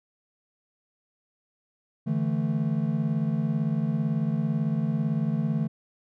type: chord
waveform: triangle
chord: D suspended second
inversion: none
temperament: equal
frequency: 146.83 / 164.81 / 220 Hz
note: D3 / E3 / A3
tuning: 0 / 0 / 0 cents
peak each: -26 dBFS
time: 2.06-5.68 s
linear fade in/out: 20 ms
effects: none